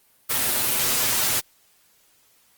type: noise with comb filter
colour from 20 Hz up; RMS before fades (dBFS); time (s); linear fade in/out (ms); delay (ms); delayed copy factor
white; -22; 0.29-1.41; 20; 8.1; +0.95
effects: white hiss -60 dBFS RMS until 2.57 s + Opus 32 kbps